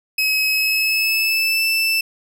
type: tone with pitch glide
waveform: 30% pulse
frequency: 2559 to 2651 Hz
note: D#7 to E7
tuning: +48 to +9 cents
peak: -13 dBFS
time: 0.18-2.01 s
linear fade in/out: 5 ms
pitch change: +61 cents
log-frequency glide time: 0.49-1.65 s
effects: none